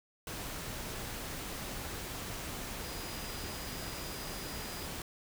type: tone in noise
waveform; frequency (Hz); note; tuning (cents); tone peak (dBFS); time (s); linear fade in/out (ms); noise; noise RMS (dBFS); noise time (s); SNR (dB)
sine; 4920; D#8; -20; -50; 2.84-4.86; 2; pink; -41; 0.27-5.02; -12
effects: none